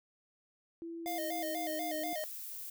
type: tone with pitch glide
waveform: sine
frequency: 334 to 309.8 Hz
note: E4 to D#4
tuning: +23 to -7 cents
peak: -40 dBFS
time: 0.82-2.13 s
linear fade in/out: 0 ms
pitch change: -130 cents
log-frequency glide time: 1-1.95 s
type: tone with vibrato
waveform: square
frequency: 659.3 Hz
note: E5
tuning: in tune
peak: -37 dBFS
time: 1.06-2.24 s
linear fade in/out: 0 ms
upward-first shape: square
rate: 4.1 Hz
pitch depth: 110 cents each way
type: noise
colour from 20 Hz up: violet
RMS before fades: -44 dBFS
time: 1.07-2.7 s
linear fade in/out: 5 ms
effects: none